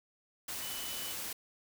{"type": "tone in noise", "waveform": "sine", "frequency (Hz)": 2980, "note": "F#7", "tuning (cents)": 12, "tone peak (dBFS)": -45, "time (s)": [0.62, 1.13], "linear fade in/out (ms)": 5, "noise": "white", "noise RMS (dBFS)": -40, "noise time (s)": [0.48, 1.33], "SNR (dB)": -8, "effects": []}